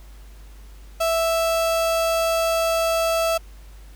35% pulse tone, 659.3 Hz, E5, in tune, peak -17 dBFS, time 1-3.38 s, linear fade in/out 10 ms, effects added 50 Hz sine -40 dBFS peak until 3.95 s + pink hiss -53 dBFS RMS until 3.95 s

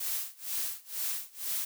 blue noise with tremolo, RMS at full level -32 dBFS, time 0-1.65 s, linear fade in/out 5 ms, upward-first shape sine, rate 2.1 Hz, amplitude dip 95%, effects none

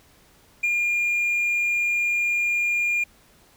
triangle tone with ADSR envelope, 2412 Hz, D7, 46 cents sharp, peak -16 dBFS, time 0.63-3.04 s, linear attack 10 ms, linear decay 33 ms, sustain -2 dB, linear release 6 ms, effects tanh soft clip ceiling -13 dBFS + pink hiss -56 dBFS RMS until 3.56 s

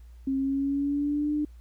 sine tone with pitch glide, 268.9 to 298.4 Hz, C4 to D4, +47 to +28 cents, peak -24 dBFS, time 0.27-1.45 s, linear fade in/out 5 ms, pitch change +181 cents, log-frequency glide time 0.37-1.33 s, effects added 59 Hz sine -45 dBFS peak until 1.6 s + pink hiss -67 dBFS RMS until 1.6 s

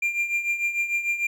triangle tone with tremolo, 2388 Hz, D7, 28 cents sharp, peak -18 dBFS, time 0.02-1.27 s, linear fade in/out 5 ms, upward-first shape triangle, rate 6.7 Hz, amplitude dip 75%, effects none

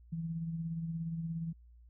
sine tone with tremolo, 164.81 Hz, E3, in tune, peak -33 dBFS, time 0.12-1.53 s, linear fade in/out 10 ms, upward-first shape sine, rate 17 Hz, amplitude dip 40%, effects added 59 Hz sine -55 dBFS peak until 1.89 s

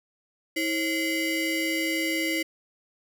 35% pulse ring-modulated tone, 866 Hz, A5, 28 cents flat, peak -20 dBFS, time 0.56-2.43 s, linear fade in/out 10 ms, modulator 1190 Hz, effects none

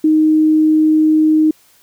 sine tone, 311.1 Hz, D#4, in tune, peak -8 dBFS, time 0.04-1.51 s, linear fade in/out 5 ms, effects white hiss -51 dBFS RMS until 1.82 s

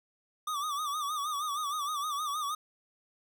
square tone with vibrato, 1187 Hz, D6, 18 cents sharp, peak -32 dBFS, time 0.47-2.55 s, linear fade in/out 5 ms, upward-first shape sine, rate 6.4 Hz, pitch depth 98 cents each way, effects none

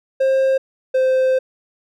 triangle tone pair in turn, 532 / 520.1 Hz, C5 / C5, +29 / -10 cents, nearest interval unison, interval 39 cents, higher first, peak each -11 dBFS, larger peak neither, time 0.2-0.58 / 0.94-1.39 s, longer second, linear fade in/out 10 ms, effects none

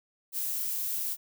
violet noise, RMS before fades -32 dBFS, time 0.32-1.17 s, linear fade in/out 50 ms, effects none

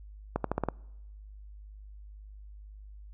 accelerating click train, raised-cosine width 1 ms, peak -14 dBFS, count 6, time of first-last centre 0.36-0.687 s, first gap 83 ms, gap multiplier 0.88, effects noise-tail reverb RT60 1.0 s tail -26 dB re dry + added 51 Hz sine -45 dBFS peak until 3.13 s

